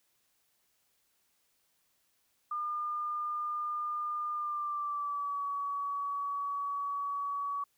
sine tone with pitch glide, 1207 to 1132.7 Hz, D6 to C#6, +47 to +37 cents, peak -32 dBFS, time 2.51-7.64 s, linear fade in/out 5 ms, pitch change -110 cents, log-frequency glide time 4.34-5.44 s, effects white hiss -74 dBFS RMS until 7.77 s

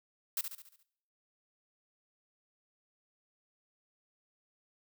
blue noise with echo, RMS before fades -33 dBFS, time 0.37-0.41 s, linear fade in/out 2 ms, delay 70 ms, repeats 6, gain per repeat -6 dB, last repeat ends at 0.83 s, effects noise-tail reverb RT60 0.7 s tail -20 dB re dry

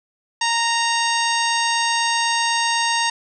harmonic tone, 928 Hz, A#5, 8 cents flat, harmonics 1 / 2 / 3 / 4 / 5 / 6 / 7 / 9, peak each -21 / -24 / -26 / -27 / -28 / -29 / -29 / -31 dBFS, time 0.41-3.1 s, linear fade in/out 5 ms, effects none

